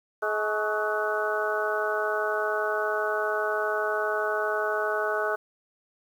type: harmonic tone with a mistuned harmonic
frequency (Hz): 212.5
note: G#3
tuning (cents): +40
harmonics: 2 / 3 / 4 / 5 / 6 / 7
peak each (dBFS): -30 / -30 / -35 / -35 / -33 / -30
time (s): 0.22-5.36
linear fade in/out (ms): 10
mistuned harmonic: 5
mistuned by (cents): +80
effects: 9-bit